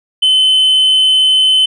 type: tone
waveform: sine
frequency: 3049 Hz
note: G7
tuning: 49 cents flat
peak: -4 dBFS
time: 0.22-1.66 s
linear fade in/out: 10 ms
effects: tanh soft clip ceiling -6 dBFS